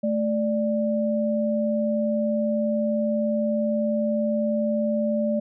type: tone pair together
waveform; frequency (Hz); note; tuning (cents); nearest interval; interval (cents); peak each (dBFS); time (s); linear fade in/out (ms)
sine; 219.2 / 589; A3 / D5; -6 / +5; octave + perfect fourth; 1711; -23 / -24; 0.03-5.4; 10
effects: none